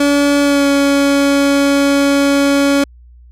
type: tone with pitch glide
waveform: 30% pulse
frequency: 285.6 to 280.7 Hz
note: D4 to C#4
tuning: -48 to +22 cents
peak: -7 dBFS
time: 0-2.84 s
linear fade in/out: 5 ms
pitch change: -30 cents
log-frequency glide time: 0.42-0.66 s
effects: added 60 Hz sine -38 dBFS peak until 3.31 s + low-pass 11000 Hz 12 dB/octave